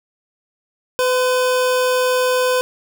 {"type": "tone pair together", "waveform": "square", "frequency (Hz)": [504, 1021.8], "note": ["B4", "C6"], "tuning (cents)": [35, -41], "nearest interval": "octave", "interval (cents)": 1224, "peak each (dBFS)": [-16, -23], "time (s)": [0.99, 2.61], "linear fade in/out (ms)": 0, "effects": []}